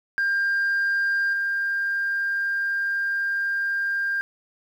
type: tone with level steps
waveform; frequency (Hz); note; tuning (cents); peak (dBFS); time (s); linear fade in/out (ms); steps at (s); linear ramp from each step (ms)
sine; 1598; G6; +33; -18 / -21; 0.18-4.21; 0; 1.33; 2
effects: tanh soft clip ceiling -18 dBFS + 9-bit